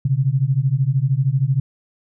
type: beating tone pair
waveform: sine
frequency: 127.9 / 140.9 Hz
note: C3 / C#3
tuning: -39 / +29 cents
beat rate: 13 Hz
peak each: -18 dBFS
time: 0.05-1.6 s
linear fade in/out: 5 ms
effects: none